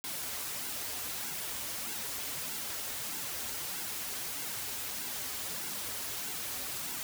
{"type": "noise with flanger", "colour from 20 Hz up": "white", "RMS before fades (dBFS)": -38, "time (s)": [0.04, 7.03], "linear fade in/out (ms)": 0, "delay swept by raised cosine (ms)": [1.6, 6.2], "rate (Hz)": 1.6, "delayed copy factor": -0.7, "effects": []}